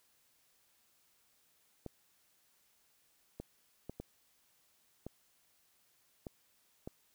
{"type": "clicks", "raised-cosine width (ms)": 2, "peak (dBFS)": -29, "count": 7, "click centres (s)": [1.863, 3.4, 3.896, 4, 5.066, 6.268, 6.875], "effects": ["white hiss -72 dBFS RMS until 7.14 s"]}